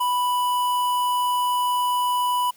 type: tone with notch filter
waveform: square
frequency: 987.8 Hz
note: B5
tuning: in tune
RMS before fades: -22 dBFS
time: 0-2.51 s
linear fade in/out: 10 ms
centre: 5600 Hz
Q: 0.84
effects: white hiss -55 dBFS RMS until 2.56 s